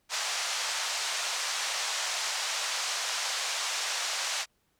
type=band-pass noise; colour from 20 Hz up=white; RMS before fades=-32 dBFS; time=0.09-4.46 s; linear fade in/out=50 ms; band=620 to 7000 Hz; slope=24 dB/octave; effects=pink hiss -73 dBFS RMS until 4.79 s